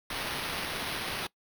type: noise with sample-and-hold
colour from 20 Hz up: white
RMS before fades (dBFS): -35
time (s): 0.1-1.27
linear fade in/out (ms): 5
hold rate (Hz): 7350
effects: noise-tail reverb RT60 0.1 s tail -21 dB re dry